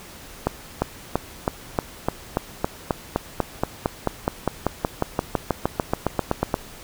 accelerating click train, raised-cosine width 1 ms, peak -5 dBFS, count 30, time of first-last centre 0.47-6.542 s, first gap 350 ms, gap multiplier 0.96, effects pink hiss -42 dBFS RMS until 6.83 s

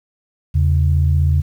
sine tone pair together, 82.11 / 138.1 Hz, E2 / C#3, -6 / -6 cents, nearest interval major sixth, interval 900 cents, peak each -12 / -17 dBFS, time 0.54-1.42 s, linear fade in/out 20 ms, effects tanh soft clip ceiling -4 dBFS + 8-bit

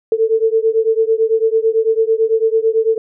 sine beating tone pair, 442.6 / 451.6 Hz, A4 / A4, +10 / +45 cents, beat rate 9 Hz, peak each -14 / -15 dBFS, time 0.12-2.98 s, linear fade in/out 2 ms, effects none

